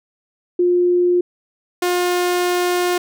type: tone pair in turn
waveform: sine / sawtooth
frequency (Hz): 354.7 / 356.3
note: F4 / F4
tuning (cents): +27 / +35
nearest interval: unison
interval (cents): 8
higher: second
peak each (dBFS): -12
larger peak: neither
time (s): 0.59-1.21 / 1.82-2.98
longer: second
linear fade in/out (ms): 5
effects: none